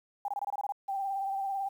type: tone bursts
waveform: sine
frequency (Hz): 809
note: G#5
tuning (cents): -46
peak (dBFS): -30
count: 9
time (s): 0.25-0.722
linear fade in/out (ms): 2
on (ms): 32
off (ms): 23
type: tone with vibrato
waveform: sine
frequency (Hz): 784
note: G5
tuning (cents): 0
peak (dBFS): -30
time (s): 0.88-1.69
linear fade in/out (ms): 10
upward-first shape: sine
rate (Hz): 18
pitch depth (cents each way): 33
effects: 10-bit